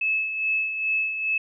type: tone with tremolo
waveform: sine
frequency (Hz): 2600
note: E7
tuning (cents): -24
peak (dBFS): -20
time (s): 0.01-1.38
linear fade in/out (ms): 5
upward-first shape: sine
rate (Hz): 2.4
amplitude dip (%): 55
effects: none